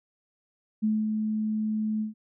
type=tone with ADSR envelope; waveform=sine; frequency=215.8 Hz; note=A3; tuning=33 cents flat; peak=-21 dBFS; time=0.82-2.14 s; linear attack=21 ms; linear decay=220 ms; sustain=-4 dB; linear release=130 ms; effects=none